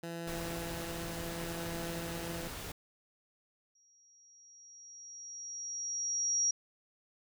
15% pulse tone with tremolo, 168.3 Hz, E3, 36 cents sharp, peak -32 dBFS, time 0.03-2.48 s, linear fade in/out 5 ms, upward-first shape triangle, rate 0.7 Hz, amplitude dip 25%
pink noise, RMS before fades -43 dBFS, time 0.27-2.72 s, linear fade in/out 5 ms
sine tone with exponential growth, 5680 Hz, F8, 28 cents sharp, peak -26 dBFS, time 3.75-6.51 s, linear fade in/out 5 ms, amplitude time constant 600 ms
effects none

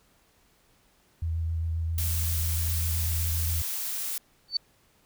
sine tone with vibrato, 82 Hz, E2, 9 cents flat, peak -26 dBFS, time 1.22-3.62 s, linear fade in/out 5 ms, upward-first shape triangle, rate 7.5 Hz, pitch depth 24 cents each way
blue noise, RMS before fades -32 dBFS, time 1.98-4.18 s, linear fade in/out 2 ms
sine tone with exponential growth, 4522 Hz, C#8, 34 cents sharp, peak -19 dBFS, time 4.48-4.57 s, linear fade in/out 5 ms, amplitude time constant 18 ms
effects pink hiss -64 dBFS RMS until 5.05 s

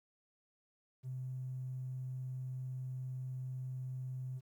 triangle tone, 128.9 Hz, C3, 26 cents flat, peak -35 dBFS, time 1.03-4.41 s, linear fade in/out 50 ms, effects tanh soft clip ceiling -37 dBFS + 12-bit

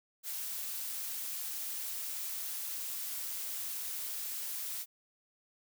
blue noise, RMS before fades -39 dBFS, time 0.23-4.86 s, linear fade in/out 50 ms, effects none

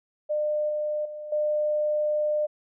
sine tone with level steps, 602 Hz, D5, 43 cents sharp, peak -23 / -25 / -34 / -22 dBFS, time 0.29-2.47 s, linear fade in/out 20 ms, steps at 0.69 / 1.05 / 1.32 s, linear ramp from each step 5 ms, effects none

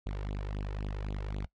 sawtooth tone with flanger, 50.2 Hz, G1, 42 cents sharp, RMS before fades -36 dBFS, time 0.06-1.46 s, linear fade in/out 5 ms, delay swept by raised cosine 0.26 to 2.26 ms, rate 3.8 Hz, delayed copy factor +1, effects noise-tail reverb RT60 0.1 s tail -20 dB re dry + low-pass 4000 Hz 12 dB/octave

